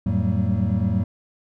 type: tone cluster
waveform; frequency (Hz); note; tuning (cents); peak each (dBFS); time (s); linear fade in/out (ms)
triangle; 87.5 / 108.4 / 186.1 / 194.9 / 226.7; F2 / A2 / F#3 / G3 / A#3; +4 / -25 / +10 / -10 / -48; -23 / -21 / -23 / -25 / -26; 0.06-1.04; 5
effects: none